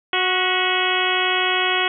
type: harmonic tone with a mistuned harmonic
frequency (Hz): 367.6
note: F#4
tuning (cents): -11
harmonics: 1 / 2 / 3 / 4 / 5 / 6 / 7 / 8 / 9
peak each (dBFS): -26 / -26 / -26 / -26 / -26 / -26 / -26 / -26 / -26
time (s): 0.13-1.88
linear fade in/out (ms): 2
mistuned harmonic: 5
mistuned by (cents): +63
effects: none